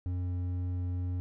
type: tone with hard clipping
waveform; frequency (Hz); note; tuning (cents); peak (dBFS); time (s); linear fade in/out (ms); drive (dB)
sine; 89.8; F2; +49; -32; 0.06-1.2; 0; 6
effects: none